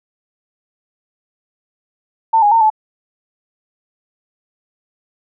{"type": "tone with pitch steps", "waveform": "sine", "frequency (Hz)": [898, 826, 911, 866], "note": ["A5", "G#5", "A#5", "A5"], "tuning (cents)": [35, -10, -40, -28], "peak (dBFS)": -8, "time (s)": [2.33, 2.702], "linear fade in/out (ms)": 10, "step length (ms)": 93, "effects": []}